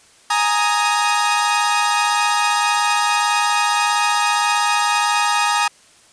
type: chord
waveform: sawtooth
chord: Ab suspended second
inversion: none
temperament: equal with one note detuned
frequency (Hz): 830.6 / 932.3 / 1248.1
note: Ab5 / Bb5 / Eb6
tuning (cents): 0 / 0 / +5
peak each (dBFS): -16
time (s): 0.3-5.68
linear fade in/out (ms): 5
effects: white hiss -50 dBFS RMS until 6.12 s + resampled to 22050 Hz